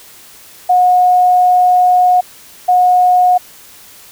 sine tone bursts at uneven times, 725 Hz, F#5, 35 cents flat, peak -6 dBFS, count 2, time 0.69-2.21 / 2.68-3.38 s, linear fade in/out 10 ms, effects white hiss -39 dBFS RMS until 4.11 s

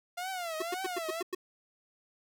sawtooth tone with vibrato, 694 Hz, F5, 11 cents flat, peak -31 dBFS, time 0.17-1.22 s, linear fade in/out 10 ms, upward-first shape triangle, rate 1.9 Hz, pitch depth 190 cents each way
square tone bursts, 366.2 Hz, F#4, 18 cents flat, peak -32 dBFS, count 7, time 0.6-1.349 s, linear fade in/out 5 ms, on 23 ms, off 98 ms
effects none

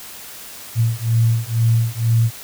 sine beating tone pair, 113.7 / 115.8 Hz, A#2 / A#2, -43 / -11 cents, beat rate 2.1 Hz, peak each -17 dBFS, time 0.75-2.31 s, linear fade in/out 50 ms, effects white hiss -36 dBFS RMS until 2.43 s

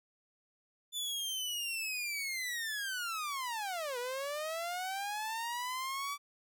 sawtooth linear two-way sweep, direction down then up, 3520 to 478.7 to 1157 Hz, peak -32 dBFS, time 0.92-6.18 s, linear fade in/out 50 ms, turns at 3.98 s, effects none

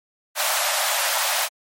pink high-pass noise, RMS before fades -22 dBFS, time 0.35-1.49 s, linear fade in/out 50 ms, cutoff 570 Hz, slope 96 dB/octave, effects MP3 64 kbps

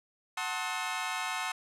20% pulse chord, F# diminished seventh, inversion none, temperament just, 740 / 888 / 1065.6 / 1278.7 Hz, F#5 / A5 / C6 / Eb6, 0 / +16 / +31 / +47 cents, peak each -33 dBFS, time 0.37-1.52 s, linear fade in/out 5 ms, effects low-pass 10000 Hz 12 dB/octave

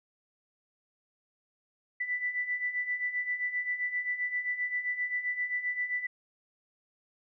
sine beating tone pair, 1975.5 / 1983.1 Hz, B6 / B6, 0 / +7 cents, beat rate 7.6 Hz, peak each -36 / -31 dBFS, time 2-6.07 s, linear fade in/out 10 ms, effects none

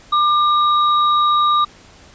sine tone pair together, 1195 / 3803 Hz, D6 / A#7, +30 / +34 cents, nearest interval octave + minor sixth, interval 2004 cents, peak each -12 / -22 dBFS, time 0.12-1.65 s, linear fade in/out 10 ms, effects pink hiss -45 dBFS RMS until 2.14 s + resampled to 16000 Hz

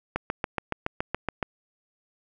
click train, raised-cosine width 0.5 ms, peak -11 dBFS, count 10, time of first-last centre 0.16-1.428 s, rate 7.1 Hz, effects none

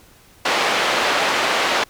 pink band-pass noise, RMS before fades -19 dBFS, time 0.45-1.84 s, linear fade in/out 5 ms, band 540 to 3800 Hz, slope 12 dB/octave, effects pink hiss -50 dBFS RMS until 1.89 s

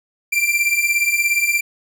45% pulse beating tone pair, 2349 / 2366 Hz, D7 / D7, 0 / +12 cents, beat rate 17 Hz, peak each -20 / -17 dBFS, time 0.32-1.61 s, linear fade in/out 10 ms, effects none

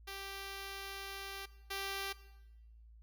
5% pulse tone pair in turn, 392 / 392 Hz, G4 / G4, 0 / 0 cents, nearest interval unison, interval 0 cents, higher neither, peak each -32 / -27 dBFS, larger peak second, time 0.07-1.46 / 1.7-2.13 s, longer first, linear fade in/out 10 ms, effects noise-tail reverb RT60 1.0 s tail -17 dB re dry + added 56 Hz sine -55 dBFS peak until 3.02 s

